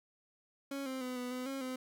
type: tone with pitch steps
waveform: 30% pulse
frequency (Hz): 276.5 / 261.9 / 252.5 / 248 / 252.7 / 271 / 256.6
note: C#4 / C4 / B3 / B3 / B3 / C#4 / C4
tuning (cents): -4 / +2 / +39 / +7 / +40 / -39 / -34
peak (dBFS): -35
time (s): 0.71-1.76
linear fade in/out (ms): 5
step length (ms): 150
effects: none